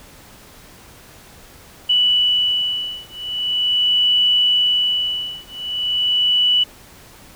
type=beating tone pair; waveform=sine; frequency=2960 / 2960.42 Hz; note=F#7 / F#7; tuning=0 / 0 cents; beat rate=0.42 Hz; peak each=-18 dBFS; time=1.89-6.64 s; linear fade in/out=10 ms; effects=pink hiss -44 dBFS RMS until 7.35 s

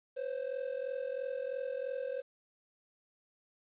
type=ring-modulated tone; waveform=triangle; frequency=523.3 Hz; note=C5; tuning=in tune; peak=-30 dBFS; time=0.16-2.22 s; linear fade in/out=20 ms; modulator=21.5 Hz; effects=resampled to 8000 Hz + 11-bit

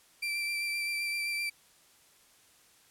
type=tone with vibrato; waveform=35% pulse; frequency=2347 Hz; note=D7; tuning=2 cents flat; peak=-29 dBFS; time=0.22-1.5 s; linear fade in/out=10 ms; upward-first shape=sine; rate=7.7 Hz; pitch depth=16 cents each way; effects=white hiss -62 dBFS RMS until 2.9 s + low-pass 12000 Hz 12 dB/octave

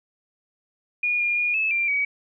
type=tone with pitch steps; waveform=sine; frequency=2440 / 2415 / 2435 / 2604 / 2373 / 2266 Hz; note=D#7 / D7 / D#7 / E7 / D7 / C#7; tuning=-34 / +48 / -38 / -22 / +17 / +37 cents; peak=-20 dBFS; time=1.03-2.05 s; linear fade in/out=5 ms; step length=170 ms; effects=none

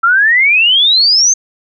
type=exponential sweep; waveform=sine; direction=up; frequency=1328 to 6410 Hz; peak=-6 dBFS; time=0.03-1.34 s; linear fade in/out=10 ms; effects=none

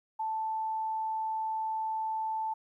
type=tone; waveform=sine; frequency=880 Hz; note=A5; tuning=in tune; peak=-30 dBFS; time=0.19-2.54 s; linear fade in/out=10 ms; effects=12-bit

